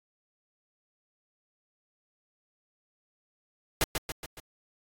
pink noise with echo, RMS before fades -25 dBFS, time 3.81-3.84 s, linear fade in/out 2 ms, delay 140 ms, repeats 4, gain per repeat -5 dB, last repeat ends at 4.4 s, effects AAC 48 kbps

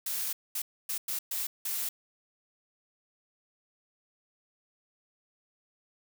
blue noise bursts at uneven times, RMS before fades -33 dBFS, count 6, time 0.06-0.33 / 0.55-0.62 / 0.89-0.98 / 1.08-1.19 / 1.31-1.47 / 1.65-1.89 s, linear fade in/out 5 ms, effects none

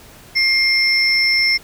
sine tone pair together, 2120 / 5342 Hz, C7 / E8, +22 / +22 cents, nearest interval octave + major third, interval 1600 cents, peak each -14 / -15 dBFS, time 0.35-1.58 s, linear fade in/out 20 ms, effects tanh soft clip ceiling -6 dBFS + pink hiss -43 dBFS RMS until 1.63 s

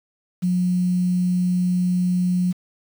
sine tone with quantisation, 180 Hz, F#3, 47 cents flat, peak -17 dBFS, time 0.42-2.53 s, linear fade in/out 20 ms, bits 7, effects none

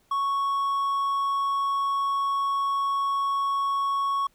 triangle tone, 1108.7 Hz, C#6, in tune, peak -21 dBFS, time 0.11-4.27 s, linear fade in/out 5 ms, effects pink hiss -65 dBFS RMS until 4.34 s

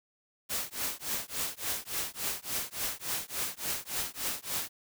white noise with tremolo, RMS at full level -31 dBFS, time 0.49-4.69 s, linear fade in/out 20 ms, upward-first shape triangle, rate 3.5 Hz, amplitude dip 100%, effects none

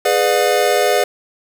square chord, G# diminished seventh, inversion none, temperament just, 415.3 / 498.4 / 598 / 717.6 Hz, G#4 / B4 / D5 / F5, 0 / +16 / +31 / +47 cents, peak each -19 dBFS, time 0.05-1.04 s, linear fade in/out 5 ms, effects 7-bit

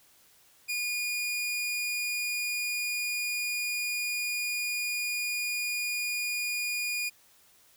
sawtooth tone, 2440 Hz, D#7, 34 cents flat, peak -26 dBFS, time 0.68-7.1 s, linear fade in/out 20 ms, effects white hiss -61 dBFS RMS until 7.76 s

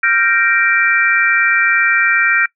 sine chord, G minor seventh, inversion third, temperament equal with one note detuned, 1385.7 / 1568 / 1864.7 / 2349 Hz, F6 / G6 / Bb6 / D7, -14 / 0 / 0 / 0 cents, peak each -16 dBFS, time 0.03-2.46 s, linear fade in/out 5 ms, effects noise-tail reverb RT60 0.1 s tail -23 dB re dry

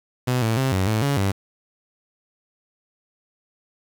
sawtooth tone with pitch steps, 125.8 / 111.9 / 132.7 / 94.4 / 109 / 141 / 98 Hz, B2 / A2 / C3 / F#2 / A2 / C#3 / G2, +32 / +30 / +25 / +35 / -16 / +30 / 0 cents, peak -15 dBFS, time 0.27-1.32 s, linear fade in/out 10 ms, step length 150 ms, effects 7-bit

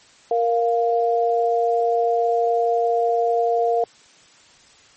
sine tone pair together, 466.2 / 698.5 Hz, A#4 / F5, 0 / 0 cents, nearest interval perfect fifth, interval 700 cents, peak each -19 dBFS, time 0.31-3.84 s, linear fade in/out 2 ms, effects white hiss -51 dBFS RMS until 4.96 s + MP3 32 kbps

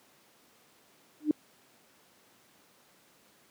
sine tone with exponential growth, 302.3 Hz, D#4, 50 cents flat, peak -17 dBFS, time 1.2-1.31 s, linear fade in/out 2 ms, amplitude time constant 22 ms, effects pink hiss -62 dBFS RMS until 3.5 s + high-pass 200 Hz 12 dB/octave

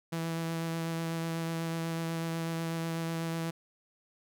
sawtooth tone with vibrato, 164.81 Hz, E3, in tune, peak -28 dBFS, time 0.12-3.51 s, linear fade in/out 10 ms, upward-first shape sine, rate 8.1 Hz, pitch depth 11 cents each way, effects none

